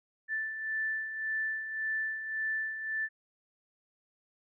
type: beating tone pair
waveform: sine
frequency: 1760 / 1761.8 Hz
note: A6 / A6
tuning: 0 / +2 cents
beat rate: 1.8 Hz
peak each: -40 / -32 dBFS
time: 0.28-3.09 s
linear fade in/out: 50 ms
effects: none